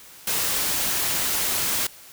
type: noise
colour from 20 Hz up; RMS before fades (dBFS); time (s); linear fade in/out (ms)
white; -24; 0.27-1.87; 5
effects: white hiss -46 dBFS RMS until 2.12 s